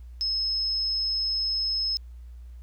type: tone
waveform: sine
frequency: 5180 Hz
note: E8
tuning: 31 cents flat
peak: -24 dBFS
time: 0.21-1.97 s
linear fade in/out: 0 ms
effects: added 60 Hz sine -40 dBFS peak until 2.62 s + pink hiss -68 dBFS RMS until 2.62 s